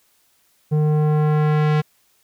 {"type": "tone with low-pass filter sweep", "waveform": "square", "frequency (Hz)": 151.9, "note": "D#3", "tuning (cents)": -41, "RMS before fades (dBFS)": -17, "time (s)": [0.71, 1.82], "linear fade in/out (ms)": 20, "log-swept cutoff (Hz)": [450, 3100], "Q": 0.79, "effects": ["white hiss -61 dBFS RMS until 2.23 s"]}